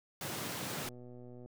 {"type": "high-pass noise", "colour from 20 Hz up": "pink", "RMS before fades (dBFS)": -40, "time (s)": [0.21, 0.89], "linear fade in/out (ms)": 2, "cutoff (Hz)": 110, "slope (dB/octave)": 24}
{"type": "click train", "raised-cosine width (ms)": 2, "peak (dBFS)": -39, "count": 76, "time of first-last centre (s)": [0.85, 1.46], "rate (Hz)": 123}
{"effects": []}